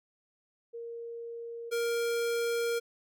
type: tone pair in turn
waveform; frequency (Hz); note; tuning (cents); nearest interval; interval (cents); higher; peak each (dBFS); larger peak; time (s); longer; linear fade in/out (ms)
sine / square; 466.2 / 468; A#4 / A#4; 0 / +7; unison; 7; second; -38 / -29; second; 0.73-1.71 / 1.71-2.8; second; 20
effects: none